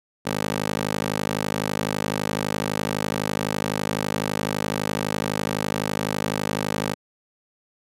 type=tone with high-pass filter; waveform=15% pulse; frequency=51.91 Hz; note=G#1; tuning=in tune; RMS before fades=-26 dBFS; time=0.25-6.95 s; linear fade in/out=20 ms; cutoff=240 Hz; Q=0.77; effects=resampled to 32000 Hz